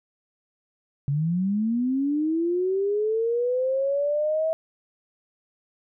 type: linear sweep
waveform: sine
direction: up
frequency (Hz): 136.3 to 649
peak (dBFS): -21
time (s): 1.08-4.53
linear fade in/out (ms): 0
effects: none